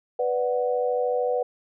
sine chord, B minor, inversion none, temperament equal, 493.9 / 587.3 / 740 Hz, B4 / D5 / F#5, 0 / 0 / 0 cents, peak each -23 / -29 / -29 dBFS, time 0.19-1.43 s, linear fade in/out 5 ms, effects none

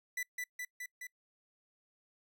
45% pulse tone with echo, 1983 Hz, B6, 7 cents sharp, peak -35 dBFS, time 0.17-0.23 s, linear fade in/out 5 ms, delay 210 ms, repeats 4, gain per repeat -2 dB, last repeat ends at 1.07 s, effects noise-tail reverb RT60 0.1 s tail -24 dB re dry

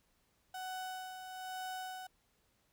35% pulse tone with tremolo, 746 Hz, F#5, 14 cents sharp, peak -38 dBFS, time 0.54-2.07 s, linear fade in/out 5 ms, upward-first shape sine, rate 1.1 Hz, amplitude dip 50%, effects pink hiss -75 dBFS RMS until 2.72 s

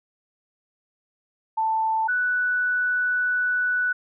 sine tone pair in turn, 885 / 1483.2 Hz, A5 / F#6, +10 / +4 cents, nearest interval major sixth, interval 894 cents, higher second, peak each -20 dBFS, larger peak neither, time 1.57-2.08 / 2.08-3.93 s, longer second, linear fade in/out 10 ms, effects none

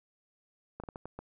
slowing click train, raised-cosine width 1 ms, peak -27 dBFS, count 6, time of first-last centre 0.8-1.19 s, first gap 37 ms, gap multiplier 1.38, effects none

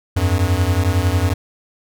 square beating tone pair, 85.8 / 96.8 Hz, F2 / G2, -30 / -21 cents, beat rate 11 Hz, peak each -18 dBFS, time 0.16-1.34 s, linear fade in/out 10 ms, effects none

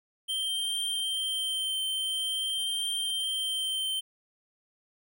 square tone with vibrato, 3136 Hz, G7, in tune, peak -29 dBFS, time 0.28-4.01 s, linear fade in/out 20 ms, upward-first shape triangle, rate 0.48 Hz, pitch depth 16 cents each way, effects none

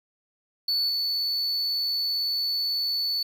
triangle tone with level steps, 4459 Hz, C#8, 9 cents sharp, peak -21 / -23 dBFS, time 0.68-3.23 s, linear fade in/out 5 ms, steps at 0.88 s, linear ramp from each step 20 ms, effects 8-bit

